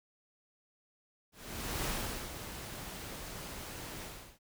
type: noise with ADSR envelope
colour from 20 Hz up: pink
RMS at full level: -35 dBFS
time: 1.32-4.39 s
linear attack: 530 ms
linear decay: 440 ms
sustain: -9 dB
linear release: 360 ms
effects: none